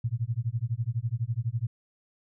sine tone with tremolo, 116.54 Hz, A#2, in tune, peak -23 dBFS, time 0.04-1.67 s, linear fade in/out 5 ms, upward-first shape sine, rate 12 Hz, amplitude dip 100%, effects none

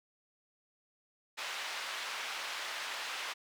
white band-pass noise, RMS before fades -40 dBFS, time 1.37-3.34 s, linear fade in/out 20 ms, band 790 to 3200 Hz, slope 12 dB/octave, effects none

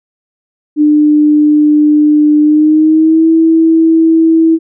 sine tone with pitch glide, 299.7 to 324.9 Hz, D4 to E4, +35 to -25 cents, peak -4 dBFS, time 0.76-4.59 s, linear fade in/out 50 ms, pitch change +140 cents, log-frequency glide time 2.41-3.28 s, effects none

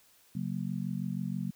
sine chord, F# major, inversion second, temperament just, 138.75 / 185 / 231.2 Hz, C#3 / F#3 / A#3, +2 / 0 / -14 cents, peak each -37 / -34 / -38 dBFS, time 0.35-1.51 s, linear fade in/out 5 ms, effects white hiss -63 dBFS RMS until 1.55 s

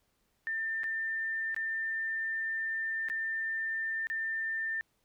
sine tone with dropouts, 1794 Hz, A6, 33 cents sharp, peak -31 dBFS, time 0.47-4.81 s, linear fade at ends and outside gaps 0 ms, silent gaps 0.834-0.841 / 1.545-1.564 / 3.086-3.099 / 4.07-4.1 s, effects pink hiss -75 dBFS RMS until 5.04 s

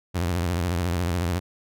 sawtooth tone with vibrato, 87.31 Hz, F2, in tune, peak -19 dBFS, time 0.14-1.4 s, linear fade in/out 20 ms, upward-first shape sine, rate 14 Hz, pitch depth 120 cents each way, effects none

